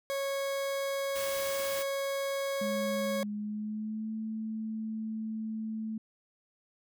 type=tone; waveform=40% pulse; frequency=551 Hz; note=C#5; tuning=11 cents flat; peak=-30 dBFS; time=0.1-3.23 s; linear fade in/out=0 ms
type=noise; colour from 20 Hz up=white; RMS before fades=-40 dBFS; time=1.15-1.83 s; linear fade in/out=10 ms
type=tone with pitch glide; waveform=sine; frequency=207.7 to 219.7 Hz; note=G#3 to A3; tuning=0 to -2 cents; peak=-33 dBFS; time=2.61-5.98 s; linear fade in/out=5 ms; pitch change=+98 cents; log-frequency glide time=3.29-4.12 s
effects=none